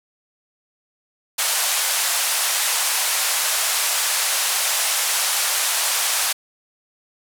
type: band-pass noise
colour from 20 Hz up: white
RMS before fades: -21 dBFS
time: 1.38-6.33 s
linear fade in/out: 10 ms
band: 620 to 12000 Hz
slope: 24 dB/octave
effects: none